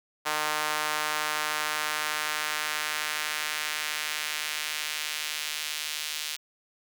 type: tone with high-pass filter sweep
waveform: sawtooth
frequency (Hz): 152.2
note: D#3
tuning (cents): -38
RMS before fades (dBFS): -31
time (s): 0.25-6.37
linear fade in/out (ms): 20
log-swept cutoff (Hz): 990 to 3200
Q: 1.1
effects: none